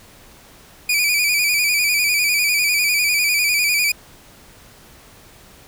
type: tone with vibrato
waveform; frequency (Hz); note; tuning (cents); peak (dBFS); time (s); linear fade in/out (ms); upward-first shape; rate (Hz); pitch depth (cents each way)
sawtooth; 2379; D7; +22; -12; 0.89-3.92; 5; square; 10; 55
effects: pink hiss -46 dBFS RMS until 5.67 s